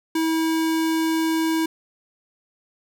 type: tone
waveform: square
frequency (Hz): 322.7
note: E4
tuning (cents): -37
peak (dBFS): -20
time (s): 0.15-1.66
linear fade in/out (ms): 5
effects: none